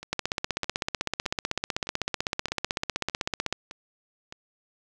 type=two click trains; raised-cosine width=0.2 ms; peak=-22 / -9 dBFS; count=8 / 55; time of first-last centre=0.03-4.324 / 0.13-3.526 s; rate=1.63 / 15.9 Hz; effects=none